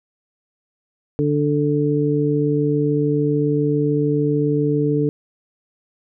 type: harmonic tone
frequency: 147 Hz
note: D3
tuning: 2 cents sharp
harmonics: 1 / 2 / 3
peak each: -20 / -20 / -20 dBFS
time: 1.19-5.09 s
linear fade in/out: 0 ms
effects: none